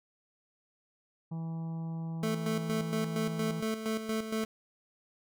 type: harmonic tone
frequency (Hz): 163.6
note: E3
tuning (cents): -13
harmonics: 1 / 2 / 3 / 4 / 5 / 6 / 7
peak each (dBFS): -34 / -51 / -56 / -57 / -53 / -58 / -63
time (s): 1.31-3.61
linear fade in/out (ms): 10
type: tone with tremolo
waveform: 25% pulse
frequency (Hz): 220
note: A3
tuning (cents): 0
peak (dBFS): -26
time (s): 2.23-4.45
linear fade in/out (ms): 2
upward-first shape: square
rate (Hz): 4.3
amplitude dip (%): 60
effects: none